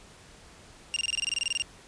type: tone bursts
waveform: sawtooth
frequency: 2794 Hz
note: F7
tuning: in tune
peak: -22 dBFS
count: 15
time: 0.94-1.621 s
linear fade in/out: 0 ms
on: 23 ms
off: 24 ms
effects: pink hiss -52 dBFS RMS until 1.87 s + resampled to 22050 Hz